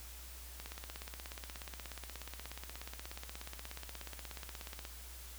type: click train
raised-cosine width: 0.2 ms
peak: -27 dBFS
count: 72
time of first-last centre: 0.6-4.851 s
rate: 16.7 Hz
effects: added 60 Hz sine -50 dBFS peak until 5.38 s + white hiss -53 dBFS RMS until 5.38 s